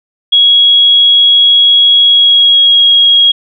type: tone with pitch glide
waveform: sine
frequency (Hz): 3322 to 3291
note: G#7 to G#7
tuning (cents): 0 to -16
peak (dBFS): -3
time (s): 0.32-3.32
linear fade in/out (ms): 10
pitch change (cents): -16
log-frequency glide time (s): 2.02-2.84
effects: none